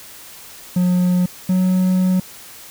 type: tone pair in turn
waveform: triangle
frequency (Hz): 180 / 184.74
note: F#3 / F#3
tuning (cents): -47 / -2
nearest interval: unison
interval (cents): 45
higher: second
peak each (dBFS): -11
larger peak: neither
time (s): 0.76-1.26 / 1.49-2.2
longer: second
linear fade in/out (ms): 5
effects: white hiss -39 dBFS RMS until 2.7 s